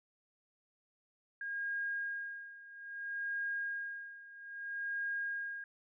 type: tone with tremolo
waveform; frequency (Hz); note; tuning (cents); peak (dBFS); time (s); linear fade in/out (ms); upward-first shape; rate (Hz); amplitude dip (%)
sine; 1625; G#6; -38; -34; 1.41-5.64; 2; sine; 0.61; 85
effects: none